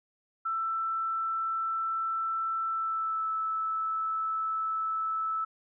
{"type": "tone with pitch glide", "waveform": "sine", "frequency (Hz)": [1331, 1310.4], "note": ["E6", "E6"], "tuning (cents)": [16, -11], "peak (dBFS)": -28, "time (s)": [0.45, 5.45], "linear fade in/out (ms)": 10, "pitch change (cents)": -27, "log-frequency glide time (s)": [2.68, 3.29], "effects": []}